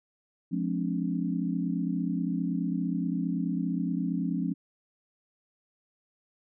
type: chord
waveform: sine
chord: D half-diminished seventh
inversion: first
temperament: just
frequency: 176.2 / 211.4 / 264.3 / 293.7 Hz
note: F3 / Ab3 / C4 / D4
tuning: +16 / +31 / +18 / 0 cents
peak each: -30 / -34 / -32 / -35 dBFS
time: 0.51-4.54 s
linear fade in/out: 20 ms
effects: none